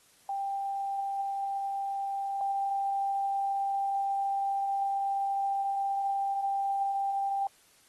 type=tone pair in turn; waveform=sine; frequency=790 / 790 Hz; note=G5 / G5; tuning=+13 / +13 cents; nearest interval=unison; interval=0 cents; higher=neither; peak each=-30 / -27 dBFS; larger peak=second; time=0.29-2.41 / 2.41-7.47 s; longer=second; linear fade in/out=2 ms; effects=white hiss -62 dBFS RMS until 7.88 s + AAC 32 kbps